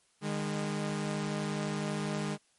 sawtooth tone pair together, 152.48 / 204.6 Hz, D#3 / G#3, -35 / -26 cents, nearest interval perfect fourth, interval 509 cents, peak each -31 / -30 dBFS, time 0.21-2.38 s, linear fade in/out 50 ms, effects white hiss -69 dBFS RMS until 2.58 s + MP3 48 kbps

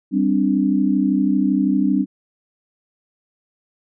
sine chord, G suspended fourth, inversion none, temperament just, 196 / 261.3 / 294 Hz, G3 / C4 / D4, 0 / -2 / +2 cents, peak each -19 dBFS, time 0.11-2.06 s, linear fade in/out 50 ms, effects none

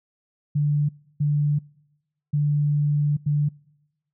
sine tone bursts at uneven times, 146.83 Hz, D3, in tune, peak -18 dBFS, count 4, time 0.55-0.89 / 1.2-1.59 / 2.33-3.17 / 3.26-3.49 s, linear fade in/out 10 ms, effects noise-tail reverb RT60 1.0 s tail -26 dB re dry

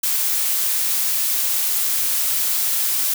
blue noise, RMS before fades -20 dBFS, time 0.03-3.14 s, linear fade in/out 5 ms, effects none

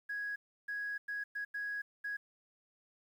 sine tone bursts at uneven times, 1661.2 Hz, G#6, in tune, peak -35 dBFS, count 6, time 0.09-0.36 / 0.68-0.98 / 1.08-1.24 / 1.35-1.45 / 1.54-1.82 / 2.04-2.17 s, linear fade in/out 10 ms, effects tanh soft clip ceiling -32 dBFS + 11-bit

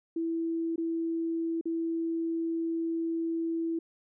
sine tone with dropouts, 330 Hz, E4, 2 cents sharp, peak -28 dBFS, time 0.16-3.79 s, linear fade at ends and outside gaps 5 ms, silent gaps 0.76-0.779 / 1.612-1.655 s, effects none

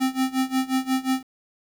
square tone with tremolo, 261.6 Hz, C4, in tune, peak -19 dBFS, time 0-1.23 s, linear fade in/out 20 ms, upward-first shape sine, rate 5.6 Hz, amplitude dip 90%, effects 9-bit

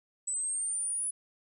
sine linear sweep, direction up, 7902 to 9956 Hz, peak -30 dBFS, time 0.27-1.11 s, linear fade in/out 10 ms, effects none

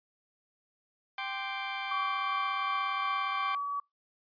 20% pulse chord, G suspended fourth, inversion none, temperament just, 784 / 1045.3 / 1176 Hz, G5 / C6 / D6, 0 / -2 / +2 cents, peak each -32 / -35 / -37 dBFS, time 1.18-3.55 s, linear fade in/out 2 ms
sine tone with tremolo, 1139 Hz, C#6, 47 cents sharp, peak -29 dBFS, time 1.91-3.8 s, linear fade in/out 5 ms, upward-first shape triangle, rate 2.7 Hz, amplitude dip 30%
effects noise-tail reverb RT60 0.2 s tail -26 dB re dry + resampled to 11025 Hz

